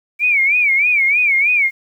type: tone with vibrato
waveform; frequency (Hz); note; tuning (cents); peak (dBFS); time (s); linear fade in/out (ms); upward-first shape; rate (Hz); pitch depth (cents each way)
sine; 2300; D7; -37; -11; 0.19-1.71; 50; sine; 3.2; 140
effects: 8-bit